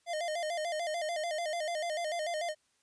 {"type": "tone with vibrato", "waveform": "square", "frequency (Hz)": 651, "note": "E5", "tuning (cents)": -22, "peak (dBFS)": -33, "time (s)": [0.06, 2.55], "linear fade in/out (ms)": 50, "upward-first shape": "square", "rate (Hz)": 6.8, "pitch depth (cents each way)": 100, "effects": ["white hiss -73 dBFS RMS until 2.82 s", "resampled to 22050 Hz"]}